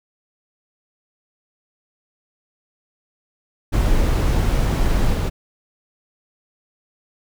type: noise with level steps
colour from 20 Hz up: brown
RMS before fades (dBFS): -17 / -19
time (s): 3.72-5.3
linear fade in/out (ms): 20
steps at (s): 5.13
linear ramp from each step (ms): 10
effects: none